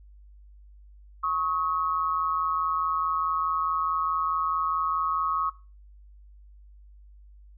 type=tone pair together; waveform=sine; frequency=1103 / 1267.7 Hz; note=C#6 / D#6; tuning=-9 / +32 cents; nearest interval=major second; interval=241 cents; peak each=-27 dBFS; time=1.23-5.5 s; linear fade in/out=10 ms; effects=noise-tail reverb RT60 0.3 s tail -17 dB re dry + added 50 Hz sine -48 dBFS peak until 7.57 s